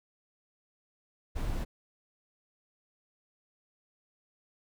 brown noise, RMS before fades -32 dBFS, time 1.35-1.65 s, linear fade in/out 20 ms, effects none

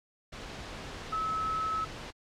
sine tone in noise, 1295 Hz, E6, 31 cents flat, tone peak -29 dBFS, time 1.12-1.85 s, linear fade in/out 10 ms, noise pink, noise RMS -42 dBFS, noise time 0.32-2.11 s, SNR +10 dB, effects low-pass 5000 Hz 12 dB/octave + AAC 64 kbps

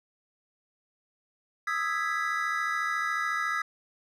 triangle chord, E major seventh, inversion third, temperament equal, 1244.5 / 1318.5 / 1661.2 / 1975.5 Hz, D#6 / E6 / G#6 / B6, 0 / 0 / 0 / 0 cents, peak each -31 dBFS, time 1.67-3.62 s, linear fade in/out 5 ms, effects none

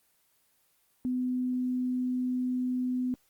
sine tone, 251.9 Hz, B3, 34 cents sharp, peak -27 dBFS, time 1.05-3.14 s, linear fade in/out 0 ms, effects white hiss -69 dBFS RMS until 3.29 s + Opus 24 kbps

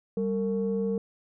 sine tone pair together, 196.35 / 456.6 Hz, G3 / A#4, +3 / -36 cents, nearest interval octave + minor third, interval 1461 cents, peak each -27 dBFS, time 0.17-0.98 s, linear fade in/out 2 ms, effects tanh soft clip ceiling -19 dBFS

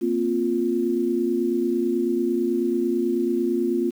sine chord, Bb suspended second, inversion none, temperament just, 233.1 / 262.2 / 349.6 Hz, Bb3 / C4 / F4, 0 / +4 / +2 cents, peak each -26 / -26 / -22 dBFS, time 0.01-3.91 s, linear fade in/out 20 ms, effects 8-bit

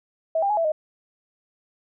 sine tone with pitch steps, 647 / 796 / 839 / 663 / 618 Hz, E5 / G5 / G#5 / E5 / D#5, -32 / +26 / +17 / +10 / -12 cents, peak -19 dBFS, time 0.35-0.72 s, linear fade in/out 5 ms, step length 74 ms, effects none

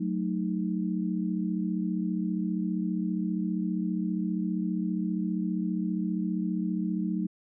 sine chord, D# diminished, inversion first, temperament equal, 185 / 220 / 311.1 Hz, F#3 / A3 / D#4, 0 / 0 / 0 cents, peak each -29 / -32 / -33 dBFS, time 0-7.27 s, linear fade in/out 10 ms, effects none

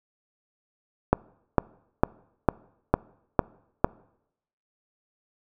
click train, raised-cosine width 1 ms, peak -3 dBFS, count 7, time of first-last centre 1.13-3.845 s, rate 2.21 Hz, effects noise-tail reverb RT60 0.8 s tail -24 dB re dry

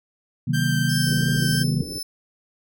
sine chord, C half-diminished seventh, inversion none, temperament just, 130.81 / 156.98 / 188.37 / 235.5 Hz, C3 / Eb3 / Gb3 / Bb3, 0 / +16 / +31 / +18 cents, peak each -23 / -23 / -29 / -27 dBFS, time 0.47-1.82 s, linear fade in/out 10 ms
sawtooth tone with vibrato, 1568 Hz, G6, in tune, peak -22 dBFS, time 0.53-1.64 s, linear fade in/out 20 ms, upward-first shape triangle, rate 2.9 Hz, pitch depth 14 cents each way
sawtooth tone with tremolo, 5274 Hz, E8, in tune, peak -24 dBFS, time 0.89-2.03 s, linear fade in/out 5 ms, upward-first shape sine, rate 1.9 Hz, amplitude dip 75%
white low-pass noise, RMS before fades -35 dBFS, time 1.06-2 s, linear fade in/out 20 ms, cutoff 470 Hz, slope 48 dB/octave
effects none

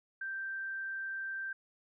sine tone, 1568 Hz, G6, in tune, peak -36 dBFS, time 0.21-1.53 s, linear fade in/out 5 ms, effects none

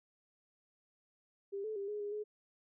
sine tone with pitch steps, 397.5 / 434 / 397.8 / 418.1 / 410.2 / 421.8 Hz, G4 / A4 / G4 / G#4 / G#4 / G#4, +24 / -24 / +25 / +12 / -21 / +27 cents, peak -37 dBFS, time 1.52-2.24 s, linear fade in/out 20 ms, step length 120 ms, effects none

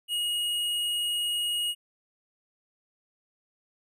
square tone, 2882 Hz, F#7, 46 cents flat, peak -27 dBFS, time 0.08-1.75 s, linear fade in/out 50 ms, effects none

